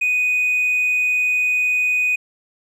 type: tone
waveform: triangle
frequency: 2489 Hz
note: D#7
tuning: in tune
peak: -13 dBFS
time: 0.01-2.16 s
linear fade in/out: 10 ms
effects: tanh soft clip ceiling -11 dBFS + resampled to 32000 Hz